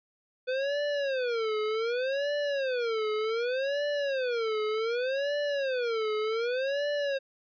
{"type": "tone with vibrato", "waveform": "square", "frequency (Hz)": 499.6, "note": "B4", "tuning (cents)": 20, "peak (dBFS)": -28, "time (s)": [0.47, 7.19], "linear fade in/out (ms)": 20, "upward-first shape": "sine", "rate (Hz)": 0.66, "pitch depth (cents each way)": 270, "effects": ["resampled to 11025 Hz"]}